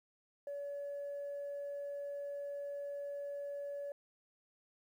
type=tone; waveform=sine; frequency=569 Hz; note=C#5; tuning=45 cents sharp; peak=-38 dBFS; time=0.47-3.92 s; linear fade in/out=2 ms; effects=tanh soft clip ceiling -37 dBFS + 12-bit